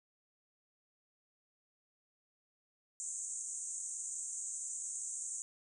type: band-pass noise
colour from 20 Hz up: pink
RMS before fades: -42 dBFS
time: 3-5.42 s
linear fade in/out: 0 ms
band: 6500 to 8700 Hz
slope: 96 dB/octave
effects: none